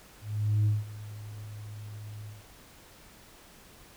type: tone with ADSR envelope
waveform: sine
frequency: 105.6 Hz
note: G#2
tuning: 29 cents sharp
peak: -19 dBFS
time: 0.21-2.45 s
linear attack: 450 ms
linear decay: 180 ms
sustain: -20 dB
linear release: 180 ms
effects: tanh soft clip ceiling -20 dBFS + pink hiss -54 dBFS RMS until 3.96 s